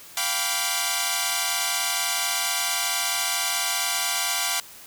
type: chord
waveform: 5% pulse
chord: G dominant seventh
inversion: third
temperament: equal with one note detuned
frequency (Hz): 698.5 / 784 / 987.8 / 1153.8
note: F5 / G5 / B5 / D6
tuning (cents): 0 / 0 / 0 / -31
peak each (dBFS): -17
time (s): 0.17-4.6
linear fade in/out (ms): 2
effects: white hiss -45 dBFS RMS until 4.86 s